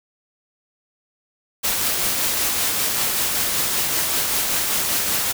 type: noise with tremolo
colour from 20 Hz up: white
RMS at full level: -20 dBFS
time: 1.63-5.33 s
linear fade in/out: 20 ms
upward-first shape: triangle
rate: 5.2 Hz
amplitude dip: 30%
effects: none